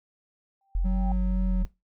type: tone with exponential growth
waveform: sine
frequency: 784 Hz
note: G5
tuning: in tune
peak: -31 dBFS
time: 0.61-1.12 s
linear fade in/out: 2 ms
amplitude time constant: 110 ms
type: linear two-way sweep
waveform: sine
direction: up then down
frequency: 42 to 50.4 to 42 Hz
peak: -22 dBFS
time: 0.75-1.65 s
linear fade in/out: 0 ms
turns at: 1.14 s
type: tone with vibrato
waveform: triangle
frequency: 185 Hz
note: F#3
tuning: in tune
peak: -25 dBFS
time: 0.84-1.64 s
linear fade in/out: 20 ms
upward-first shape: triangle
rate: 2.1 Hz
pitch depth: 18 cents each way
effects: noise-tail reverb RT60 0.2 s tail -18 dB re dry